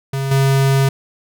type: tone with level steps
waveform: square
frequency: 136 Hz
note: C#3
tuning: 33 cents flat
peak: -19 / -12 dBFS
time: 0.13-0.89 s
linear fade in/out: 5 ms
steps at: 0.31 s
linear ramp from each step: 5 ms
effects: none